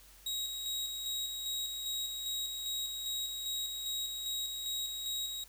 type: tone with tremolo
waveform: sawtooth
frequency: 3809 Hz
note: A#7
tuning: 37 cents sharp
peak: -31 dBFS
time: 0.26-5.44 s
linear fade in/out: 5 ms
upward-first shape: square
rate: 2.5 Hz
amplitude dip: 35%
effects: added 47 Hz sine -60 dBFS peak until 5.48 s + white hiss -59 dBFS RMS until 5.48 s